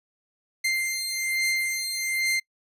sawtooth beating tone pair, 2093 / 2094.2 Hz, C7 / C7, 0 / +1 cents, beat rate 1.2 Hz, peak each -26 / -23 dBFS, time 0.64-2.4 s, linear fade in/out 10 ms, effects noise-tail reverb RT60 0.1 s tail -25 dB re dry + resampled to 32000 Hz

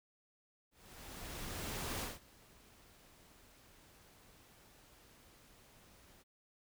pink noise with ADSR envelope, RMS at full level -40 dBFS, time 0.71-6.24 s, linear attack 1300 ms, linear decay 180 ms, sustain -23 dB, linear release 30 ms, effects none

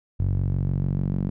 sawtooth tone with band-pass filter sweep, 46.76 Hz, F#1, 19 cents sharp, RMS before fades -24 dBFS, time 0.19-1.3 s, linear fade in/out 10 ms, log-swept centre 100 to 180 Hz, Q 2.3, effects none

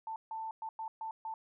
sine tone bursts at uneven times, 888 Hz, A5, 16 cents sharp, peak -37 dBFS, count 6, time 0.07-0.16 / 0.31-0.51 / 0.62-0.69 / 0.79-0.88 / 1.01-1.11 / 1.25-1.34 s, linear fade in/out 2 ms, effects none

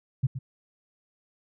sine tone with echo, 130.81 Hz, C3, in tune, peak -19 dBFS, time 0.23-0.27 s, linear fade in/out 10 ms, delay 120 ms, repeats 1, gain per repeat -11 dB, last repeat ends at 0.39 s, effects none

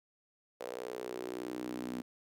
sawtooth tone with high-pass filter sweep, 61.74 Hz, B1, in tune, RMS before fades -41 dBFS, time 0.6-2.02 s, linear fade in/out 10 ms, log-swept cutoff 510 to 250 Hz, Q 4.4, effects none

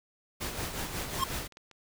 pink noise with tremolo, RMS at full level -34 dBFS, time 0.4-1.48 s, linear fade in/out 20 ms, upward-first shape sine, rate 5.5 Hz, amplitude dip 50%
square tone with exponential growth, 1068 Hz, C6, 35 cents sharp, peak -23 dBFS, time 1.14-1.24 s, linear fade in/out 5 ms, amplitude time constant 21 ms
clicks, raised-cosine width 0.2 ms, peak -32 / -32 / -28 / -36 / -31 / -36 dBFS, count 6, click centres 1.245 / 1.282 / 1.387 / 1.523 / 1.571 / 1.713 s
effects none

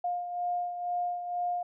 sine beating tone pair, 708 / 710.1 Hz, F5 / F5, +23 / +29 cents, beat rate 2.1 Hz, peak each -30 / -38 dBFS, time 0.04-1.63 s, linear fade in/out 5 ms, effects none

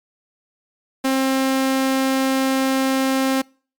sawtooth tone, 265.8 Hz, C4, 27 cents sharp, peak -13 dBFS, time 1.04-3.42 s, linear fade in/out 10 ms, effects noise-tail reverb RT60 0.4 s tail -26 dB re dry + Opus 48 kbps

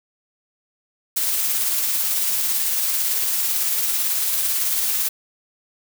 blue noise with tremolo, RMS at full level -20 dBFS, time 1.16-5.09 s, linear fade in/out 10 ms, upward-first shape triangle, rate 18 Hz, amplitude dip 30%, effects none

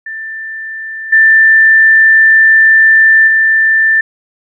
sine tone with level steps, 1777 Hz, A6, 17 cents sharp, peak -20 / -3 / -6 dBFS, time 0.06-4.01 s, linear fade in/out 5 ms, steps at 1.12 / 3.27 s, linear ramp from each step 10 ms, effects none

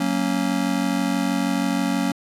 square chord, F# major, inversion none, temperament just, 185 / 231.2 / 277.5 Hz, F#3 / A#3 / C#4, 0 / -14 / +2 cents, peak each -26 / -26 / -24 dBFS, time 0-2.12 s, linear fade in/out 5 ms, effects low-pass 12000 Hz 12 dB/octave

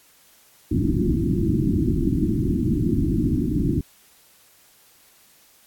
white low-pass noise, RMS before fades -21 dBFS, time 0.71-3.81 s, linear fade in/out 5 ms, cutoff 350 Hz, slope 96 dB/octave, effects white hiss -55 dBFS RMS until 5.66 s + AAC 64 kbps

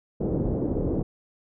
white low-pass noise, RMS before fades -26 dBFS, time 0.2-1.03 s, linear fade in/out 10 ms, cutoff 440 Hz, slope 24 dB/octave, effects none

